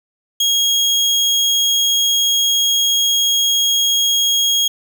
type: tone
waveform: 30% pulse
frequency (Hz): 3281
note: G#7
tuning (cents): -22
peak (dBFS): -10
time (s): 0.4-4.68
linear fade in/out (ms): 5
effects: none